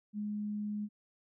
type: tone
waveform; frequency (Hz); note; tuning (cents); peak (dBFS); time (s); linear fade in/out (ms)
sine; 208.8; G#3; +10; -34; 0.13-0.89; 50
effects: none